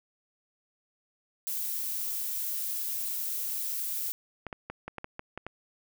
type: noise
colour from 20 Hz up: violet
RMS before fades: -33 dBFS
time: 1.47-4.12 s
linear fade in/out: 0 ms
type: clicks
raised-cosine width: 0.5 ms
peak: -22 dBFS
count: 9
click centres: 4.467 / 4.528 / 4.7 / 4.88 / 4.983 / 5.044 / 5.194 / 5.376 / 5.466 s
effects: none